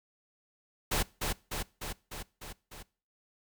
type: noise with echo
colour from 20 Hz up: pink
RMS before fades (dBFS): -29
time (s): 0.91-1.03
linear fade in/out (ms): 10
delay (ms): 300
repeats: 6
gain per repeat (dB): -3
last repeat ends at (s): 2.83
effects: noise-tail reverb RT60 0.4 s tail -22 dB re dry